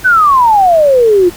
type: exponential sweep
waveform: sine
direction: down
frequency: 1549 to 340.8 Hz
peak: -4 dBFS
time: 0.04-1.3 s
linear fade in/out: 20 ms
effects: pink hiss -31 dBFS RMS until 1.36 s